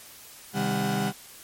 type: tone cluster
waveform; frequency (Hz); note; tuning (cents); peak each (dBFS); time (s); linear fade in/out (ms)
35% pulse; 130.8 / 155.3 / 199.7 / 738; C3 / D#3 / G3 / F#5; 0 / -3 / +32 / -5; -31 / -31 / -25 / -30; 0.53-1.13; 50
effects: white hiss -47 dBFS RMS until 1.43 s + MP3 64 kbps